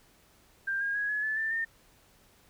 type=tone with pitch steps; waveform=sine; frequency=1587 / 1623.2 / 1660.1 / 1698 / 1736.6 / 1776.2 / 1816.7 Hz; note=G6 / G#6 / G#6 / G#6 / A6 / A6 / A#6; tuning=+21 / -40 / -1 / +38 / -23 / +16 / -45 cents; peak=-28 dBFS; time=0.67-1.65 s; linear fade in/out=10 ms; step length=140 ms; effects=pink hiss -62 dBFS RMS until 2.49 s